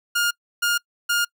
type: tone bursts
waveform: sawtooth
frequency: 1416 Hz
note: F6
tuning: 23 cents sharp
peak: -15 dBFS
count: 3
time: 0.15-1.25 s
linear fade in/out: 10 ms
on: 160 ms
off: 310 ms
effects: noise-tail reverb RT60 0.1 s tail -26 dB re dry